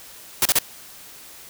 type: noise bursts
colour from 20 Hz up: white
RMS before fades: -17 dBFS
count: 3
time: 0.42-0.588 s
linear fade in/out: 2 ms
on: 34 ms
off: 33 ms
effects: white hiss -43 dBFS RMS until 1.49 s